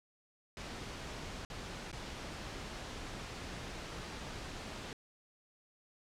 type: noise with dropouts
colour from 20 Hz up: pink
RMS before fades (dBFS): -44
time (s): 0.57-4.93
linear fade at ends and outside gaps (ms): 1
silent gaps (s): 1.45-1.5 / 1.916-1.928
effects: low-pass 6000 Hz 12 dB/octave